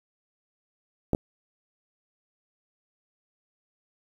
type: clicks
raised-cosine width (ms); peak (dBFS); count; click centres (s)
2; -11; 2; 1.133 / 1.149
effects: 8-bit